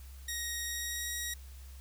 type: tone with pitch glide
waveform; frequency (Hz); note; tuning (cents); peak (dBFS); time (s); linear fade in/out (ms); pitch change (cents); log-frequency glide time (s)
10% pulse; 1880 to 1899.6; A#6 to A#6; +14 to +32; -26; 0.28-1.34; 5; +18; 0.62-1.11
effects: added 66 Hz sine -46 dBFS peak until 1.8 s + white hiss -59 dBFS RMS until 1.8 s